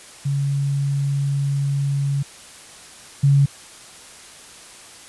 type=tone pair in turn; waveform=sine; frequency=140 / 140 Hz; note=C#3 / C#3; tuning=+18 / +18 cents; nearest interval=unison; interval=0 cents; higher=neither; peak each=-18 / -11 dBFS; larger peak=second; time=0.25-2.23 / 3.23-3.46 s; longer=first; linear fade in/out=10 ms; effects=white hiss -42 dBFS RMS until 5.08 s + resampled to 24000 Hz